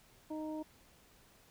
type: harmonic tone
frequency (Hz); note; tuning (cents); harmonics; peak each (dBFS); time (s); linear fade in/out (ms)
310; D#4; -6; 1 / 2 / 3; -39 / -45 / -49; 0.3-0.63; 10
effects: pink hiss -64 dBFS RMS until 1.5 s